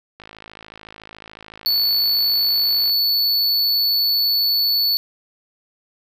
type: click train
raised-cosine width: 0.3 ms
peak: -22 dBFS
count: 146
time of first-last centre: 0.2-2.895 s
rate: 53.8 Hz
type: tone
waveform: square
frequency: 4446 Hz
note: C#8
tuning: 4 cents sharp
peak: -16 dBFS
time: 1.66-4.97 s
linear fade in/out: 0 ms
effects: none